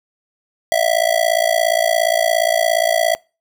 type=tone with amplitude modulation; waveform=square; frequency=659 Hz; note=E5; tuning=1 cent flat; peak=-10 dBFS; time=0.72-3.15 s; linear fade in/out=0 ms; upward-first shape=sine; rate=57.2 Hz; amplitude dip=95%; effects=noise-tail reverb RT60 0.3 s tail -25 dB re dry